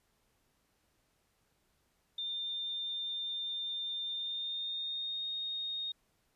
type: tone with pitch glide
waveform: sine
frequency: 3605 to 3711 Hz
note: A7 to A#7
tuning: +41 to -9 cents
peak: -35 dBFS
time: 2.18-5.92 s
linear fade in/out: 5 ms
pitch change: +50 cents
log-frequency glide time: 4.1-5.28 s
effects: pink hiss -75 dBFS RMS until 6.35 s + resampled to 32000 Hz